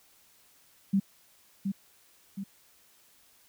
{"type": "tone with echo", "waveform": "sine", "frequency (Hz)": 196, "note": "G3", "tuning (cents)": 0, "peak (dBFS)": -21, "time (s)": [0.93, 1], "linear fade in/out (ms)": 10, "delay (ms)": 720, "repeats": 2, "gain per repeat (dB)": -6, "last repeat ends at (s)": 2.44, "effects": ["white hiss -62 dBFS RMS until 3.48 s"]}